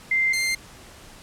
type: tone pair in turn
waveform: sine / sawtooth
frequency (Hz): 2088 / 2097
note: C7 / C7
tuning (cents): -4 / +3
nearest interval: unison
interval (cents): 7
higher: second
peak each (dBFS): -18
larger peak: neither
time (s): 0.11-0.33 / 0.33-0.55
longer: neither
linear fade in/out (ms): 5
effects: pink hiss -46 dBFS RMS until 1.22 s + low-pass 11000 Hz 12 dB/octave